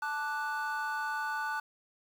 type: chord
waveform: triangle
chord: D major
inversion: second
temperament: equal with one note detuned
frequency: 877 / 1174.7 / 1480 Hz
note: A5 / D6 / F#6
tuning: -6 / 0 / 0 cents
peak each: -34 / -38 / -33 dBFS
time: 0.02-1.6 s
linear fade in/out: 5 ms
effects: 9-bit

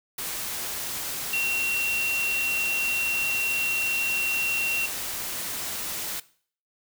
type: tone in noise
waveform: sine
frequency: 2735 Hz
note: F7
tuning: 37 cents flat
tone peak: -23 dBFS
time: 1.33-4.86 s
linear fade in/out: 5 ms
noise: white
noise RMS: -32 dBFS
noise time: 0.18-6.2 s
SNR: +6 dB
effects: noise-tail reverb RT60 0.5 s tail -19 dB re dry

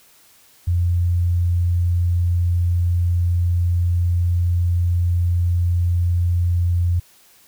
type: tone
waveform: sine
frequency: 87.31 Hz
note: F2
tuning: in tune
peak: -15 dBFS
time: 0.67-7 s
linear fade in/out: 10 ms
effects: white hiss -52 dBFS RMS until 7.47 s

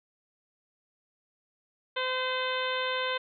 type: harmonic tone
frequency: 513 Hz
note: C5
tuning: 34 cents flat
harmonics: 1 / 2 / 3 / 4 / 5 / 6 / 7 / 8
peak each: -33 / -34 / -35 / -38 / -39 / -38 / -37 / -47 dBFS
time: 1.96-3.18 s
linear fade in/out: 10 ms
effects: none

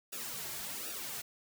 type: noise with flanger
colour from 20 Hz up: white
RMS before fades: -41 dBFS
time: 0.12-1.22 s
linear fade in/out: 10 ms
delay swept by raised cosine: 0.94 to 4.04 ms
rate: 1.3 Hz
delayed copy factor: -0.9
effects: none

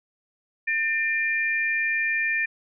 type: tone pair together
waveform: sine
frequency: 1800 / 2387 Hz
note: A6 / D7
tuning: +39 / +28 cents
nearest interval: perfect fourth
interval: 489 cents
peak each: -24 / -25 dBFS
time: 0.67-2.46 s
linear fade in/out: 10 ms
effects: none

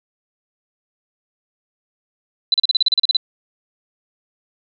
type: tone bursts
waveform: sine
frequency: 3998 Hz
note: B7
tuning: 20 cents sharp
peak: -11 dBFS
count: 12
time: 2.52-3.168 s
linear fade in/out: 2 ms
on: 21 ms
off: 36 ms
effects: none

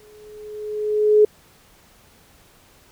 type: tone with exponential growth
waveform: sine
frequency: 423.5 Hz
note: G#4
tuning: 34 cents sharp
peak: -8 dBFS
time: 0-1.25 s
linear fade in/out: 5 ms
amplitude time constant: 270 ms
effects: pink hiss -53 dBFS RMS until 2.91 s

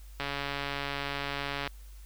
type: click train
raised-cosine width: 0.3 ms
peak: -17 dBFS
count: 209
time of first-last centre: 0.2-1.675 s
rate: 141 Hz
effects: added 50 Hz sine -45 dBFS peak until 2.05 s + white hiss -60 dBFS RMS until 2.05 s

